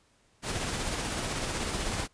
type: noise with tremolo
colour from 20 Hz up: pink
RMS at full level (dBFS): -31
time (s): 0.42-2.08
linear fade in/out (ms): 50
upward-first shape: sine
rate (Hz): 16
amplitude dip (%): 30
effects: pink hiss -66 dBFS RMS until 2.13 s + resampled to 22050 Hz